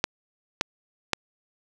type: clicks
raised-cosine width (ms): 0.2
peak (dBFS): -4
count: 3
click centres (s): 0.041 / 0.611 / 1.133
effects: none